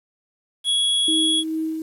square tone, 3344 Hz, G#7, 11 cents sharp, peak -18 dBFS, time 0.64-1.44 s, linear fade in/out 50 ms
sine tone with tremolo, 318.2 Hz, D#4, 39 cents sharp, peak -21 dBFS, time 1.08-1.82 s, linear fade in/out 2 ms, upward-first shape sine, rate 2.4 Hz, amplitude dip 40%
effects resampled to 32000 Hz + 8-bit

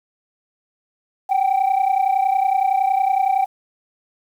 sine tone pair together, 758 / 788.8 Hz, F#5 / G5, +42 / +11 cents, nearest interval minor second, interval 69 cents, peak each -16 dBFS, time 1.29-3.46 s, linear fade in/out 20 ms, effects tanh soft clip ceiling -12 dBFS + 8-bit

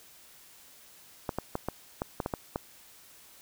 clicks, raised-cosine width 1 ms, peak -16 dBFS, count 9, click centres 1.292 / 1.386 / 1.554 / 1.686 / 2.019 / 2.202 / 2.261 / 2.338 / 2.559 s, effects white hiss -55 dBFS RMS until 3.41 s

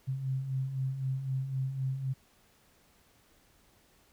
sine beating tone pair, 129.5 / 133.4 Hz, C3 / C3, -17 / +34 cents, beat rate 3.9 Hz, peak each -39 / -31 dBFS, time 0.07-2.14 s, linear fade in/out 20 ms, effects pink hiss -65 dBFS RMS until 4.12 s

